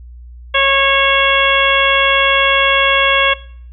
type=harmonic tone with a mistuned harmonic; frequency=548 Hz; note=C#5; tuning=20 cents flat; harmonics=1 / 2 / 3 / 4 / 5 / 6; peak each=-17 / -17 / -17 / -17 / -17 / -17 dBFS; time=0.54-3.34 s; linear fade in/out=10 ms; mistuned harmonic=6; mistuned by=+25 cents; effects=noise-tail reverb RT60 0.6 s tail -20 dB re dry + added 60 Hz sine -32 dBFS peak until 3.72 s